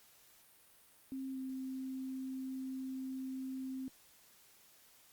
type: tone with pitch glide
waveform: sine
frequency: 265.8 to 262.4 Hz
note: C4 to C4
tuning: +27 to +5 cents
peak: -39 dBFS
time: 1.12-3.88 s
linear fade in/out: 0 ms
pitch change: -22 cents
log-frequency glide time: 1.32-1.37 s
effects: white hiss -64 dBFS RMS until 5.12 s + Opus 48 kbps